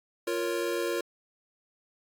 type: chord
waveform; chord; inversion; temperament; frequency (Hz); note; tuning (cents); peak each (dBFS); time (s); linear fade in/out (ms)
square; Bb minor; second; equal; 349.2 / 466.2 / 554.4; F4 / Bb4 / Db5; 0 / 0 / 0; -32 / -33 / -35; 0.27-1.01; 5
effects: AAC 64 kbps